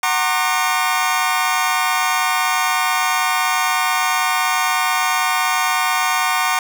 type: tone cluster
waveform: 25% pulse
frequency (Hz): 743 / 926 / 1080 / 1196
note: F#5 / A#5 / C#6 / D6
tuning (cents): +7 / -12 / -45 / +31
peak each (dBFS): -18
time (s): 0.03-6.59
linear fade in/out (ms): 2
effects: 7-bit